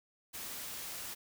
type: noise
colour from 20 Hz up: white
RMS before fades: -43 dBFS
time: 0.33-1.15 s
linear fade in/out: 20 ms
effects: none